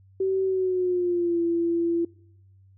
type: tone with pitch glide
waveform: sine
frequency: 382.1 to 338.5 Hz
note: G4 to E4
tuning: -44 to +46 cents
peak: -21 dBFS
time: 0.2-2.05 s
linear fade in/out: 5 ms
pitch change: -210 cents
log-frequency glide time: 0.44-1.41 s
effects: noise-tail reverb RT60 0.9 s tail -25 dB re dry + added 96 Hz sine -52 dBFS peak until 2.77 s